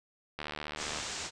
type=click train; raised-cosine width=0.3 ms; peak=-21 dBFS; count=47; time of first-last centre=0.39-1 s; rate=75.4 Hz
type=low-pass noise; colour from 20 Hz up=white; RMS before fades=-39 dBFS; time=0.76-1.31 s; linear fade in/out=50 ms; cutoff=7800 Hz; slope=48 dB/octave
effects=resampled to 22050 Hz